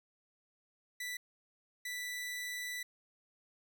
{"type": "tone bursts at uneven times", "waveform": "sawtooth", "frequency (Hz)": 1975.5, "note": "B6", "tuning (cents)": 0, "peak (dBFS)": -35, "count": 2, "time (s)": [[1, 1.17], [1.85, 2.83]], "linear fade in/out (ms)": 5, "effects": []}